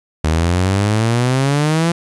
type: exponential sweep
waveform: sawtooth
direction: up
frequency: 76.7 to 171.9 Hz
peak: -9 dBFS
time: 0.24-1.92 s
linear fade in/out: 5 ms
effects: resampled to 24000 Hz + 8-bit